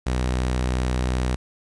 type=tone; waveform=sawtooth; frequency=62.7 Hz; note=B1; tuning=27 cents sharp; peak=-17 dBFS; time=0.06-1.36 s; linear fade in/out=10 ms; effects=resampled to 22050 Hz + 8-bit